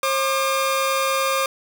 sawtooth tone pair together, 536.5 / 1203 Hz, C5 / D6, +43 / +41 cents, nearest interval octave + major second, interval 1398 cents, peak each -18 dBFS, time 0.03-1.46 s, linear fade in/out 2 ms, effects none

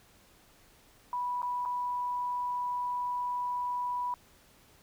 sine tone with dropouts, 983 Hz, B5, 8 cents flat, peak -30 dBFS, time 1.13-4.14 s, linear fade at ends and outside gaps 1 ms, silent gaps 1.419-1.429 / 1.652-1.658 s, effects pink hiss -61 dBFS RMS until 4.82 s

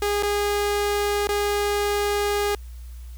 sawtooth tone with dropouts, 410.1 Hz, G#4, 22 cents flat, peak -17 dBFS, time 0.02-2.55 s, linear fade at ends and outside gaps 2 ms, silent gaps 0.226-0.232 / 1.272-1.29 s, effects added 60 Hz sine -35 dBFS peak until 3.17 s + white hiss -55 dBFS RMS until 3.17 s

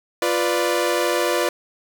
sawtooth chord, B diminished, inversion second, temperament equal, 349.2 / 493.9 / 587.3 Hz, F4 / B4 / D5, 0 / 0 / 0 cents, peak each -19 dBFS, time 0.22-1.49 s, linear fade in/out 2 ms, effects none

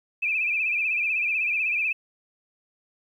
sine tone with vibrato, 2489 Hz, D#7, in tune, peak -22 dBFS, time 0.22-1.93 s, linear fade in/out 10 ms, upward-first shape sine, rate 16 Hz, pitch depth 94 cents each way, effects 10-bit

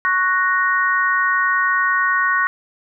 sine chord, F# major, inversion second, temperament equal, 1108.7 / 1480 / 1864.7 Hz, C#6 / F#6 / A#6, 0 / 0 / 0 cents, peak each -19 dBFS, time 0.05-2.47 s, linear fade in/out 0 ms, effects none

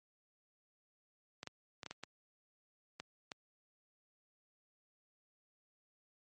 clicks, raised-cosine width 0.2 ms, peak -26 dBFS, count 8, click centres 1.431 / 1.473 / 1.832 / 1.863 / 1.91 / 2.036 / 3 / 3.318 s, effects high-pass 100 Hz 12 dB/octave + MP3 48 kbps

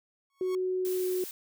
sawtooth tone with exponential growth, 1105 Hz, C#6, 6 cents flat, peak -35 dBFS, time 0.3-0.55 s, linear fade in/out 1 ms, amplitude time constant 53 ms
sine tone with pitch glide, 370 to 366.8 Hz, F#4 to F#4, 0 to -15 cents, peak -27 dBFS, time 0.41-1.24 s, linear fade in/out 2 ms, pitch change -15 cents, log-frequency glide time 0.78-1.13 s
blue noise, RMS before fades -41 dBFS, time 0.85-1.31 s, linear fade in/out 0 ms
effects none

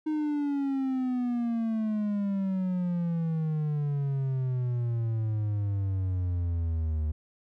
triangle exponential sweep, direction down, 311.1 to 75.6 Hz, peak -24 dBFS, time 0.06-7.12 s, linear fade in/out 10 ms, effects none

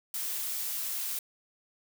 blue noise, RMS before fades -34 dBFS, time 0.14-1.19 s, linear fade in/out 2 ms, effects none

